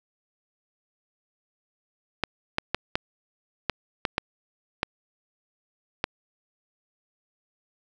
clicks, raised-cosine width 0.3 ms, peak -7 dBFS, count 9, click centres 2.237 / 2.584 / 2.746 / 2.955 / 3.697 / 4.052 / 4.181 / 4.831 / 6.041 s, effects none

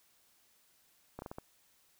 slowing click train, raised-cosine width 1 ms, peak -28 dBFS, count 5, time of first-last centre 1.19-1.384 s, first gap 31 ms, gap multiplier 1.31, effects white hiss -69 dBFS RMS until 1.99 s

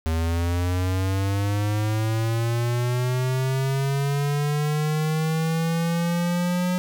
square linear sweep, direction up, 79.9 to 181.5 Hz, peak -22 dBFS, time 0.06-6.78 s, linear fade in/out 0 ms, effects 8-bit

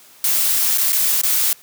blue noise with dropouts, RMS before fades -17 dBFS, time 0.24-1.53 s, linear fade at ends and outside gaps 2 ms, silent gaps 0.776-0.781 / 0.923-0.928 / 1.215-1.234 s, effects white hiss -47 dBFS RMS until 1.62 s + high-pass 100 Hz 12 dB/octave

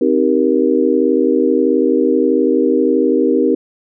sine chord, C minor seventh, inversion none, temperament just, 261.6 / 314 / 392.4 / 470.9 Hz, C4 / Eb4 / G4 / Bb4, 0 / +16 / +2 / +18 cents, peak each -16 dBFS, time 0.01-3.55 s, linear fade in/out 5 ms, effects none

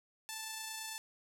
5% pulse tone with amplitude modulation, 880 Hz, A5, in tune, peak -28 dBFS, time 0.29-0.98 s, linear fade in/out 0 ms, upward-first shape sine, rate 28.9 Hz, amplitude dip 25%, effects none

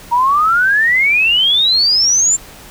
sine exponential sweep, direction up, 932.3 to 7370 Hz, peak -9 dBFS, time 0.11-2.37 s, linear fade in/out 20 ms, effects pink hiss -37 dBFS RMS until 2.7 s

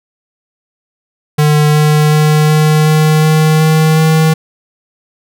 square tone with pitch steps, 150.3 / 151.43 / 152.57 / 153.72 / 154.88 / 156.05 / 157.23 / 158.41 Hz, D3 / D#3 / D#3 / D#3 / D#3 / D#3 / D#3 / D#3, +40 / -47 / -34 / -21 / -8 / +5 / +18 / +31 cents, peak -7 dBFS, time 1.38-4.34 s, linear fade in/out 10 ms, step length 370 ms, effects none

